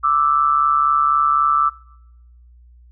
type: tone pair together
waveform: sine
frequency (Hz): 1174.6 / 1318.5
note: D6 / E6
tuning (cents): 0 / 0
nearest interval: major second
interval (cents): 200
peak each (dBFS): -16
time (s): 0.03-1.7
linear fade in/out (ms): 20
effects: noise-tail reverb RT60 0.9 s tail -24 dB re dry + added 60 Hz sine -44 dBFS peak until 2.91 s